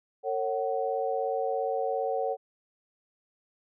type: tone cluster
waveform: sine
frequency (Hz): 453.8 / 551 / 750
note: A#4 / C#5 / F#5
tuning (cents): -47 / -11 / +23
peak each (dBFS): -31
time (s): 0.23-2.37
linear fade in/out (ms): 50
effects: none